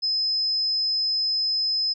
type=tone; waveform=sine; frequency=5100 Hz; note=D#8; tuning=42 cents sharp; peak=-21 dBFS; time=0.02-1.94 s; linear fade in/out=20 ms; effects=none

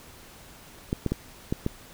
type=clicks; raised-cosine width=3 ms; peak=-12 dBFS; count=5; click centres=0.929 / 1.063 / 1.12 / 1.525 / 1.664 s; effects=pink hiss -49 dBFS RMS until 1.93 s

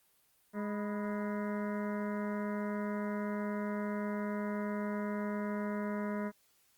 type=harmonic tone with a mistuned harmonic; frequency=207.7 Hz; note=G#3; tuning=in tune; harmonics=1 / 2 / 3 / 5 / 6 / 7 / 8 / 9 / 10; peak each=-35 / -42 / -42 / -45 / -50 / -50 / -53 / -52 / -55 dBFS; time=0.53-6.32 s; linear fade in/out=50 ms; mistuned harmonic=5; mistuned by=-86 cents; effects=white hiss -70 dBFS RMS until 6.77 s + Opus 32 kbps

